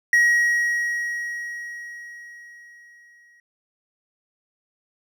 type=tone with exponential decay; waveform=triangle; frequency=1900 Hz; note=A#6; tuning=33 cents sharp; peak=-11 dBFS; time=0.13-3.4 s; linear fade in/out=2 ms; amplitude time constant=710 ms; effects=none